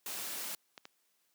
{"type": "noise", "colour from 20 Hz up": "white", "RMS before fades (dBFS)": -40, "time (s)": [0.06, 0.55], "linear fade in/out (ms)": 2}
{"type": "clicks", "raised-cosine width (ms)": 0.2, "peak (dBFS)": -29, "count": 2, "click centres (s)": [0.778, 0.854]}
{"effects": ["white hiss -75 dBFS RMS until 1.34 s", "high-pass 200 Hz 12 dB/octave"]}